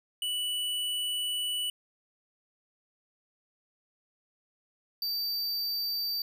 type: tone pair in turn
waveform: square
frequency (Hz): 2960 / 4642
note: F#7 / D8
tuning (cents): 0 / -21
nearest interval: minor sixth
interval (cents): 779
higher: second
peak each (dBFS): -30 / -30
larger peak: neither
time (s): 0.22-1.7 / 5.02-6.22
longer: first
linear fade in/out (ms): 2
effects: none